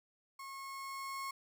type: tone with level ramp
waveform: 35% pulse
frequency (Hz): 1088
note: C#6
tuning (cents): -33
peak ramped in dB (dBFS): -44 to -37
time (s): 0.39-1.31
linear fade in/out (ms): 5
effects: none